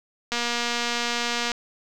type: click train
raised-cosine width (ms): 0.2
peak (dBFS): -9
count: 286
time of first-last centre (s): 0.32-1.517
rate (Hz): 238
effects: none